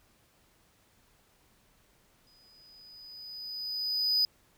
triangle tone with exponential growth, 4978 Hz, D#8, in tune, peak -21 dBFS, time 2.27-4.25 s, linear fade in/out 1 ms, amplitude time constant 430 ms, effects pink hiss -66 dBFS RMS until 4.57 s

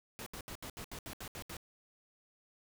pink noise bursts, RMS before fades -45 dBFS, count 10, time 0.19-1.568 s, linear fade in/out 0 ms, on 73 ms, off 72 ms, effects none

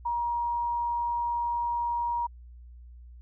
sine tone, 949 Hz, A#5, 31 cents sharp, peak -26 dBFS, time 0.05-2.27 s, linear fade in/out 10 ms, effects added 60 Hz sine -45 dBFS peak until 3.21 s

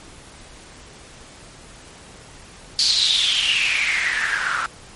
white noise with band-pass filter sweep, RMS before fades -20 dBFS, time 2.79-4.66 s, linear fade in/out 0 ms, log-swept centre 4600 to 1300 Hz, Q 7.6, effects pink hiss -43 dBFS RMS until 4.95 s + MP3 48 kbps

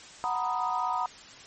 sine chord, B major seventh, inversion second, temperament equal, 740 / 932.3 / 987.8 / 1244.5 Hz, F#5 / A#5 / B5 / D#6, 0 / 0 / 0 / 0 cents, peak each -32 dBFS, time 0.24-1.06 s, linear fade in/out 0 ms, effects white hiss -48 dBFS RMS until 1.46 s + MP3 32 kbps

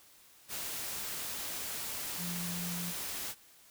sine tone in noise, 174.5 Hz, F3, 1 cent flat, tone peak -38 dBFS, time 2.17-2.94 s, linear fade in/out 50 ms, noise white, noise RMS -39 dBFS, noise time 0.48-3.35 s, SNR -2 dB, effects white hiss -60 dBFS RMS until 3.7 s

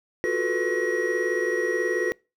triangle tone cluster, 352.7 / 371.2 / 437.1 / 490.9 / 1902 Hz, F4 / F#4 / A4 / B4 / A#6, +17 / +6 / -11 / -10 / +34 cents, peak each -27 dBFS, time 0.24-2.12 s, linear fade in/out 0 ms, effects noise-tail reverb RT60 0.3 s tail -26 dB re dry

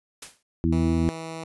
white noise with exponential decay, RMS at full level -34 dBFS, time 0.22-0.43 s, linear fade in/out 5 ms, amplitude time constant 44 ms
harmonic tone, 82.41 Hz, E2, in tune, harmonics 1 / 2 / 3 / 4, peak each -25 / -25 / -25 / -25 dBFS, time 0.64-1.09 s, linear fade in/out 0 ms
10% pulse tone, 162.5 Hz, E3, 24 cents flat, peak -25 dBFS, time 0.72-1.44 s, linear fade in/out 5 ms
effects resampled to 24000 Hz

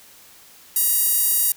sawtooth tone with high-pass filter, 952 Hz, A#5, 36 cents sharp, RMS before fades -19 dBFS, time 0.76-1.52 s, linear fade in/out 2 ms, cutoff 11000 Hz, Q 1.3, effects white hiss -48 dBFS RMS until 1.56 s

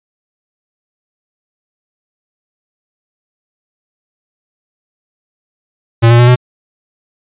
square tone with pitch steps, 115.8 / 118.64 / 121.56 / 124.54 Hz, A#2 / A#2 / B2 / B2, -11 / +31 / -27 / +15 cents, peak -4 dBFS, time 6.02-6.36 s, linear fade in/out 20 ms, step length 85 ms, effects resampled to 8000 Hz

